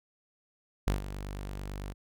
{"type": "tone with ADSR envelope", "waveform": "sawtooth", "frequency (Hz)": 49, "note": "G1", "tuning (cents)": 0, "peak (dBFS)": -20, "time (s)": [0.87, 1.94], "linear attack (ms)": 6, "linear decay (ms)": 130, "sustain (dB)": -13, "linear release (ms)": 29, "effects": []}